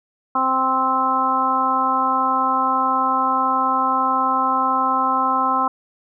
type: harmonic tone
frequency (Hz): 261.6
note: C4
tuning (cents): 0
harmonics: 1 / 2 / 3 / 4 / 5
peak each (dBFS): -27 / -31 / -23 / -19 / -21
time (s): 0.35-5.68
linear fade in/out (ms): 5
effects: none